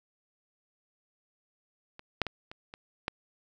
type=clicks; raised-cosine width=0.3 ms; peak=-29 / -9 / -19 / -27 / -27 / -14 dBFS; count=6; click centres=1.994 / 2.217 / 2.267 / 2.515 / 2.739 / 3.081 s; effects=none